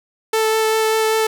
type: tone with vibrato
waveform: sawtooth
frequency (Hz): 440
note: A4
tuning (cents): 0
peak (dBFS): -11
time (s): 0.33-1.27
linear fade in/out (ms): 5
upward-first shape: sine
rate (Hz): 5.1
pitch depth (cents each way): 9
effects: none